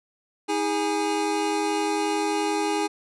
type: tone cluster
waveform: square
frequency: 318 / 409.3 / 829 Hz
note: D#4 / G#4 / G#5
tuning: +38 / -25 / -3 cents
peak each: -28 dBFS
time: 0.48-2.88 s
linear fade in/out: 20 ms
effects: resampled to 24000 Hz